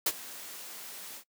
white noise with ADSR envelope, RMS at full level -25 dBFS, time 0.06-1.24 s, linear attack 6 ms, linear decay 50 ms, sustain -19 dB, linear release 76 ms, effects noise-tail reverb RT60 0.1 s tail -22 dB re dry + high-pass 200 Hz 12 dB/octave

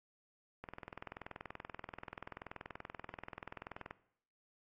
click train, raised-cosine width 0.5 ms, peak -30 dBFS, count 69, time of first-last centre 0.64-3.909 s, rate 20.8 Hz, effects noise-tail reverb RT60 0.7 s tail -18 dB re dry + AAC 32 kbps

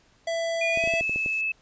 square tone, 665 Hz, E5, 15 cents sharp, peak -26 dBFS, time 0.27-1.01 s, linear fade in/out 5 ms
sine tone with pitch glide, 2432 to 2607 Hz, D#7 to E7, -40 to -20 cents, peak -24 dBFS, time 0.61-1.52 s, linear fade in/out 5 ms, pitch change +120 cents, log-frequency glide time 0.71-0.92 s
violet noise, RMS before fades -40 dBFS, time 0.73-1.41 s, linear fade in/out 0 ms
clicks, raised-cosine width 2 ms, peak -23 dBFS, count 8, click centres 0.774 / 0.839 / 0.875 / 0.938 / 1.01 / 1.095 / 1.16 / 1.261 s
effects pink hiss -61 dBFS RMS until 1.61 s + resampled to 16000 Hz

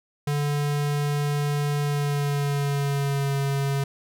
square tone with pitch glide, 145.5 to 138.93 Hz, D3 to C#3, -16 to +4 cents, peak -23 dBFS, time 0.27-3.84 s, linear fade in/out 5 ms, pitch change -80 cents, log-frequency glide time 1.82-3.36 s, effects none

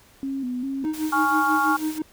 sine tone with vibrato, 260 Hz, C4, 11 cents flat, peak -25 dBFS, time 0.23-0.85 s, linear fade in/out 0 ms, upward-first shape square, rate 2.5 Hz, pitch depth 75 cents each way
triangle tone with tremolo, 311.1 Hz, D#4, in tune, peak -19 dBFS, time 0.84-2.02 s, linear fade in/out 2 ms, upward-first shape sine, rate 6.1 Hz, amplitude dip 80%
white noise, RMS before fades -39 dBFS, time 0.93-1.99 s, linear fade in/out 10 ms
sine chord, Db major, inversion second, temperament equal, 830.6 / 1108.7 / 1396.9 Hz, Ab5 / Db6 / F6, 0 / 0 / 0 cents, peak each -23 dBFS, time 1.12-1.77 s, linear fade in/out 10 ms
effects pink hiss -54 dBFS RMS until 2.12 s

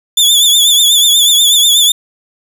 sawtooth tone with vibrato, 3477 Hz, A7, 21 cents flat, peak -3 dBFS, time 0.17-1.92 s, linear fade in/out 5 ms, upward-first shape triangle, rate 8.2 Hz, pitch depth 85 cents each way, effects none

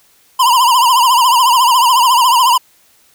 square tone with vibrato, 985 Hz, B5, 5 cents flat, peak -8 dBFS, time 0.39-2.58 s, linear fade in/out 10 ms, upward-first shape triangle, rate 14 Hz, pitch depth 140 cents each way, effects white hiss -51 dBFS RMS until 3.14 s

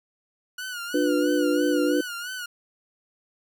sawtooth tone with vibrato, 1453 Hz, F#6, 32 cents flat, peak -28 dBFS, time 0.58-2.46 s, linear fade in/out 5 ms, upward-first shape sine, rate 3 Hz, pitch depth 81 cents each way
sine chord, B diminished, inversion first, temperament just, 296.3 / 355.6 / 493.9 Hz, D4 / F4 / B4, +15 / +31 / 0 cents, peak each -22 / -26 / -25 dBFS, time 0.94-2.01 s, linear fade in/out 5 ms
effects none

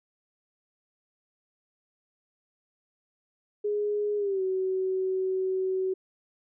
sine tone with pitch glide, 415.3 to 376.5 Hz, G#4 to F#4, 0 to +30 cents, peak -25 dBFS, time 3.64-5.94 s, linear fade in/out 10 ms, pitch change -170 cents, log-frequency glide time 4.17-4.42 s, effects none

